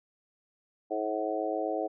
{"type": "harmonic tone with a mistuned harmonic", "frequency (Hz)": 107.8, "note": "A2", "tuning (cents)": -35, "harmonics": [3, 4, 5, 6, 7], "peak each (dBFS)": [-35, -35, -35, -35, -35], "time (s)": [0.9, 1.88], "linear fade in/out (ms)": 20, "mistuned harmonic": 7, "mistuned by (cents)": -18, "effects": []}